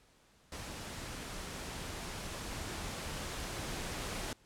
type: noise with level ramp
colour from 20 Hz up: pink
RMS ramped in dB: -44 to -39 dBFS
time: 0.52-4.33 s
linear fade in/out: 2 ms
effects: pink hiss -66 dBFS RMS until 4.45 s + low-pass 10000 Hz 12 dB/octave

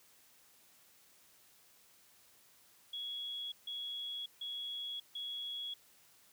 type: tone bursts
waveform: sine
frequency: 3344 Hz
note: G#7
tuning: 11 cents sharp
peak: -39 dBFS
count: 4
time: 2.93-5.74 s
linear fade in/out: 5 ms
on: 590 ms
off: 150 ms
effects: white hiss -65 dBFS RMS until 6.32 s + high-pass 60 Hz 12 dB/octave

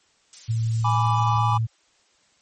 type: noise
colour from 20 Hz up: violet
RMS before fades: -34 dBFS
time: 0.33-1.38 s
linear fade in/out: 0 ms
type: tone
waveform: sine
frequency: 113.1 Hz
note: A2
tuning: 48 cents sharp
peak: -20 dBFS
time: 0.48-1.67 s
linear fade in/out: 20 ms
type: chord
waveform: triangle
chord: G# diminished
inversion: none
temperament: equal with one note detuned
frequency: 830.6 / 987.8 / 1167.2 Hz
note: G#5 / B5 / D6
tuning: 0 / 0 / -11 cents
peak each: -23 dBFS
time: 0.84-1.58 s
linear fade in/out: 10 ms
effects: white hiss -62 dBFS RMS until 2.41 s + MP3 32 kbps

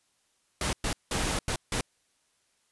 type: noise bursts at uneven times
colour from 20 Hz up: pink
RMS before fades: -29 dBFS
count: 5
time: 0.61-0.73 / 0.84-0.93 / 1.11-1.39 / 1.48-1.56 / 1.72-1.81 s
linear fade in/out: 2 ms
effects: white hiss -71 dBFS RMS until 2.71 s + resampled to 24000 Hz

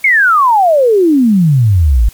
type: exponential sweep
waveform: sine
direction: down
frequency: 2234 to 50.4 Hz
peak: -5 dBFS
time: 0.04-2.09 s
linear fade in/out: 5 ms
effects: white hiss -40 dBFS RMS until 2.13 s + MP3 96 kbps

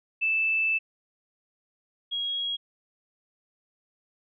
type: tone pair in turn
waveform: sine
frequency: 2637 / 3299 Hz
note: E7 / G#7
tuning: 0 / -12 cents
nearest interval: major third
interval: 388 cents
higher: second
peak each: -22 / -27 dBFS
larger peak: first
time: 0.21-0.79 / 2.11-2.57 s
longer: first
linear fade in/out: 20 ms
effects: none

